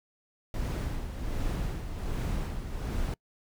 brown noise with tremolo, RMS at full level -30 dBFS, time 0.54-3.14 s, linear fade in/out 2 ms, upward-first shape sine, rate 1.3 Hz, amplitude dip 55%, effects noise-tail reverb RT60 0.1 s tail -26 dB re dry

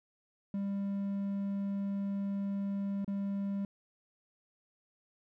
triangle tone with dropouts, 198.6 Hz, G3, 23 cents sharp, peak -30 dBFS, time 0.54-3.65 s, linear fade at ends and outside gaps 2 ms, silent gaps 3.046-3.078 s, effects none

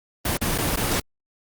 pink noise with dropouts, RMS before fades -23 dBFS, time 0.25-1 s, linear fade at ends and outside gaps 5 ms, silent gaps 0.372-0.413 / 0.579-0.583 / 0.761-0.771 s, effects Opus 24 kbps

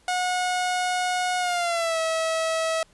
sawtooth tone with pitch glide, 727 to 647.7 Hz, F#5 to E5, -31 to -31 cents, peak -19 dBFS, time 0.08-2.83 s, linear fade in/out 2 ms, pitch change -200 cents, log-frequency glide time 1.39-1.99 s, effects pink hiss -59 dBFS RMS until 2.93 s + resampled to 24000 Hz

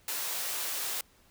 white high-pass noise, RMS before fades -34 dBFS, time 0.08-1.01 s, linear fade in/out 2 ms, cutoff 440 Hz, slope 12 dB/octave, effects pink hiss -63 dBFS RMS until 1.3 s

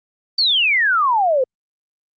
sine exponential sweep, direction down, 4639 to 493.9 Hz, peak -13 dBFS, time 0.38-1.44 s, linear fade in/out 5 ms, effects Opus 24 kbps

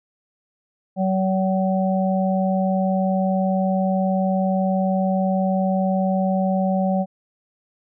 harmonic tone, 189.2 Hz, F#3, 39 cents sharp, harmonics 1 / 3 / 4, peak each -19 / -24 / -25 dBFS, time 0.96-7.06 s, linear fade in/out 50 ms, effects none

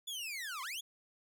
sawtooth linear two-way sweep, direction down then up, 3500 to 990 to 3500 Hz, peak -36 dBFS, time 0.07-0.81 s, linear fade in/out 10 ms, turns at 0.62 s, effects none

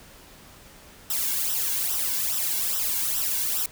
blue noise with flanger, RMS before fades -26 dBFS, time 1.1-3.66 s, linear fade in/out 2 ms, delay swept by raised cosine 0.44 to 1.64 ms, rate 2.4 Hz, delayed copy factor -0.95, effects pink hiss -49 dBFS RMS until 3.71 s

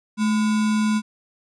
sine tone with sample-and-hold, 214.8 Hz, A3, 41 cents flat, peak -17 dBFS, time 0.17-1.02 s, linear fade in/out 50 ms, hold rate 1225 Hz, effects resampled to 22050 Hz

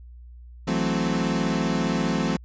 35% pulse chord, F# half-diminished seventh, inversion third, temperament equal, 164.81 / 185 / 220 / 261.6 Hz, E3 / F#3 / A3 / C4, 0 / 0 / 0 / 0 cents, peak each -26 dBFS, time 0.67-2.37 s, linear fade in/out 10 ms, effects added 60 Hz sine -41 dBFS peak until 2.44 s + resampled to 16000 Hz

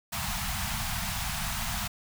pink band-stop noise, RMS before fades -32 dBFS, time 0.12-1.88 s, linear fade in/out 10 ms, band 220 to 670 Hz, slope 96 dB/octave, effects none

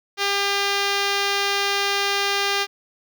5% pulse tone with notch filter, 400 Hz, G4, 35 cents sharp, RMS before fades -22 dBFS, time 0.17-2.67 s, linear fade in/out 50 ms, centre 12000 Hz, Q 0.97, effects none

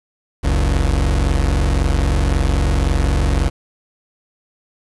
35% pulse tone pair together, 45.56 / 69.3 Hz, F#1 / C#2, -26 / 0 cents, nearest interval perfect fifth, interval 726 cents, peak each -15 dBFS, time 0.43-3.5 s, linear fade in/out 20 ms, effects resampled to 24000 Hz + 7-bit

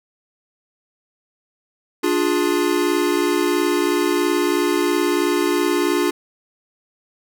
square chord, D diminished, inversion none, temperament equal with one note detuned, 293.7 / 352.3 / 415.3 Hz, D4 / F4 / Ab4, 0 / +15 / 0 cents, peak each -22 / -20 / -24 dBFS, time 2.03-6.11 s, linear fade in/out 10 ms, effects none

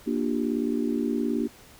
sine chord, G minor seventh, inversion first, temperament just, 235.2 / 294 / 352.8 / 392 Hz, Bb3 / D4 / F4 / G4, +16 / +2 / +18 / 0 cents, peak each -27 / -28 / -33 / -32 dBFS, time 0.06-1.48 s, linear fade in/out 20 ms, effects pink hiss -51 dBFS RMS until 1.79 s

